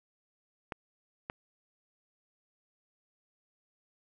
clicks, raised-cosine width 0.5 ms, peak -21 dBFS, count 2, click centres 0.722 / 1.299 s, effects none

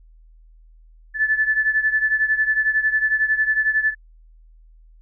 sine beating tone pair, 1739 / 1750 Hz, A6 / A6, -21 / -10 cents, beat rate 11 Hz, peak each -18 / -22 dBFS, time 1.14-3.95 s, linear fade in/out 50 ms, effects added 40 Hz sine -46 dBFS peak until 5.01 s

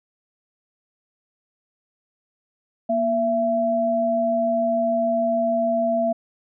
sine tone pair together, 236.7 / 670 Hz, A#3 / E5, +27 / +28 cents, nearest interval octave + tritone, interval 1801 cents, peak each -25 / -19 dBFS, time 2.89-6.13 s, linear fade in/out 10 ms, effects none

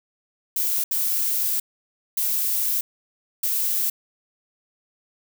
violet noise bursts at uneven times, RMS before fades -23 dBFS, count 4, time 0.56-0.84 / 0.91-1.6 / 2.17-2.81 / 3.43-3.9 s, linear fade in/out 5 ms, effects none

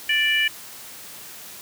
harmonic tone, 587.3 Hz, D5, in tune, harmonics 3 / 4 / 5, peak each -22 / -22 / -22 dBFS, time 0.09-0.48 s, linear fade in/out 5 ms, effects white hiss -40 dBFS RMS until 1.61 s + high-pass 80 Hz 12 dB/octave

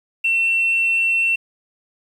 sine tone, 2702 Hz, E7, 42 cents sharp, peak -14 dBFS, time 0.24-1.36 s, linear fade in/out 10 ms, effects tanh soft clip ceiling -11 dBFS + 8-bit

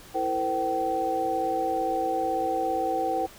sine tone cluster, 330.7 / 452.2 / 510 / 767 Hz, E4 / A4 / C5 / G5, +6 / +47 / -44 / -38 cents, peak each -32 / -33 / -31 / -26 dBFS, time 0.14-3.27 s, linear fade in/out 20 ms, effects pink hiss -48 dBFS RMS until 3.38 s

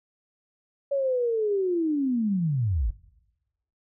sine linear sweep, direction down, 566 to 43.65 Hz, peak -22 dBFS, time 0.91-2.91 s, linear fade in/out 10 ms, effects noise-tail reverb RT60 1.0 s tail -21 dB re dry

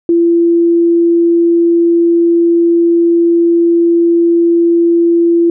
sine tone, 339.3 Hz, F4, 50 cents flat, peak -6 dBFS, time 0.09-5.5 s, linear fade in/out 2 ms, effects none

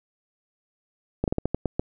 slowing click train, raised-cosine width 2 ms, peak -10 dBFS, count 8, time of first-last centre 1.24-1.795 s, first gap 38 ms, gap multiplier 1.24, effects none

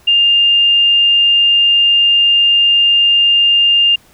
sine tone, 2806 Hz, F7, 8 cents sharp, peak -7 dBFS, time 0.07-3.96 s, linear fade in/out 10 ms, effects pink hiss -48 dBFS RMS until 4.13 s

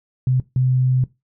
sine tone bursts at uneven times, 128.3 Hz, C3, 34 cents flat, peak -14 dBFS, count 2, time 0.27-0.4 / 0.56-1.04 s, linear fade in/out 2 ms, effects noise-tail reverb RT60 0.2 s tail -18 dB re dry

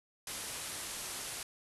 white low-pass noise, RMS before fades -42 dBFS, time 0.27-1.43 s, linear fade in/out 2 ms, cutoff 12000 Hz, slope 96 dB/octave, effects none

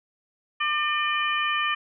harmonic tone with a mistuned harmonic, 602 Hz, D5, 43 cents sharp, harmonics 2 / 3 / 4 / 5, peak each -26 / -28 / -29 / -30 dBFS, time 0.6-1.75 s, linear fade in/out 10 ms, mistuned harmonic 2, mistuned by -15 cents, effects none

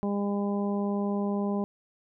harmonic tone, 202.1 Hz, G#3, 47 cents flat, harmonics 1 / 2 / 3 / 4 / 5, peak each -27 / -33 / -37 / -39 / -41 dBFS, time 0.03-1.64 s, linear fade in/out 0 ms, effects none

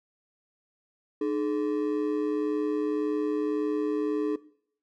triangle ring-modulated tone, 364.2 Hz, F#4, 27 cents flat, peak -20 dBFS, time 1.21-4.36 s, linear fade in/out 5 ms, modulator 60.9 Hz, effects noise-tail reverb RT60 0.6 s tail -19 dB re dry

